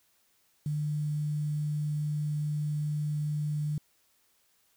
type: tone with quantisation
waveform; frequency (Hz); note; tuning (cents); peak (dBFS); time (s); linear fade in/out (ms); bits
sine; 149.6; D3; +32; -28; 0.66-3.78; 2; 9
effects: white hiss -69 dBFS RMS until 4.76 s